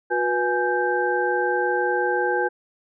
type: tone cluster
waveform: sine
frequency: 361.9 / 487.4 / 834 / 1568 Hz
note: F#4 / B4 / G#5 / G6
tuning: -38 / -23 / +7 / 0 cents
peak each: -25 dBFS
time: 0.1-2.49 s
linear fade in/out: 20 ms
effects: none